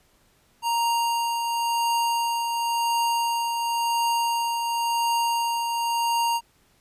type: tone with tremolo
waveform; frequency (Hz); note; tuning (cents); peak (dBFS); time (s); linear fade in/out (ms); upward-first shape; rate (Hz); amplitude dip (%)
square; 933; A#5; +1; -21; 0.62-6.41; 50; triangle; 0.94; 40
effects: pink hiss -62 dBFS RMS until 6.8 s + resampled to 32000 Hz